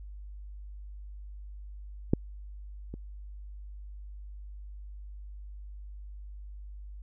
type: clicks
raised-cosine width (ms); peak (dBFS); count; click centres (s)
3; -9 / -26; 2; 2.135 / 2.94
effects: added 50 Hz sine -41 dBFS peak until 7.02 s